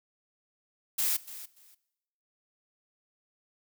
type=noise with echo; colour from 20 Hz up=blue; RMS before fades=-28 dBFS; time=0.98-1.17 s; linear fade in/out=10 ms; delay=290 ms; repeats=2; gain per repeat=-15 dB; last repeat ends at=1.75 s; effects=noise-tail reverb RT60 0.9 s tail -19 dB re dry